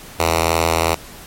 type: tone with notch filter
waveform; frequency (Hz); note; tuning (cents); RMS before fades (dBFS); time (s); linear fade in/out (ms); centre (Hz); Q
5% pulse; 82.41; E2; 0; -17; 0.19-0.95; 10; 200; 0.61
effects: pink hiss -38 dBFS RMS until 1.26 s + MP3 64 kbps